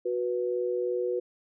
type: tone pair together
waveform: sine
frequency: 367.4 / 490.4 Hz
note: F#4 / B4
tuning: -12 / -12 cents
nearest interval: perfect fourth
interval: 500 cents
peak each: -29 / -29 dBFS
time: 0.05-1.2 s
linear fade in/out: 10 ms
effects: none